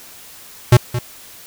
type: tone with echo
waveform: square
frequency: 121.9 Hz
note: B2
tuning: 22 cents flat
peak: -5 dBFS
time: 0.72-0.77 s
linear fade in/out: 5 ms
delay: 220 ms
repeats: 1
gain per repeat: -13 dB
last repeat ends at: 0.99 s
effects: white hiss -40 dBFS RMS until 1.46 s